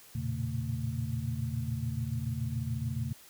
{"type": "tone cluster", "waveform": "sine", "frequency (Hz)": [86.1, 113.5, 120.5, 140.7, 224.2], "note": ["F2", "A#2", "B2", "C#3", "A3"], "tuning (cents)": [-24, -46, -42, 26, 33], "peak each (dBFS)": [-39, -40, -34, -37, -40], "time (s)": [0.15, 3.13], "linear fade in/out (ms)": 5, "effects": ["white hiss -55 dBFS RMS until 3.29 s"]}